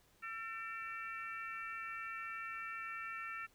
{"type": "harmonic tone with a mistuned harmonic", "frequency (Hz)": 449.5, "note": "A4", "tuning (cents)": 37, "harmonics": [3, 4, 5, 6], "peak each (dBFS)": [-45, -47, -49, -51], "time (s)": [0.22, 3.47], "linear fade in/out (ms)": 20, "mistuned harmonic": 5, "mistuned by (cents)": 46, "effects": ["pink hiss -70 dBFS RMS until 3.54 s"]}